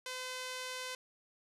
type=tone with band-pass filter; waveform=sawtooth; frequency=510 Hz; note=C5; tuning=44 cents flat; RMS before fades=-42 dBFS; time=0.06-0.95 s; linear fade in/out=2 ms; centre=4400 Hz; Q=0.53; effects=resampled to 32000 Hz